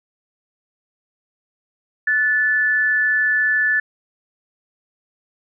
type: tone pair together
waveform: sine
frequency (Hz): 1480 / 1743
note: F#6 / A6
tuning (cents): 0 / -17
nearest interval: minor third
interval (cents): 283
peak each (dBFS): -25 / -15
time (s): 2.07-3.8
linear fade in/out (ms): 5
effects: none